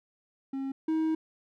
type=tone pair in turn; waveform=triangle; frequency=270 / 317.8 Hz; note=C#4 / D#4; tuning=-45 / +37 cents; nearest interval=minor third; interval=282 cents; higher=second; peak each=-29 / -23 dBFS; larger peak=second; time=0.53-0.72 / 0.88-1.15 s; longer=second; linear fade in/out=5 ms; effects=none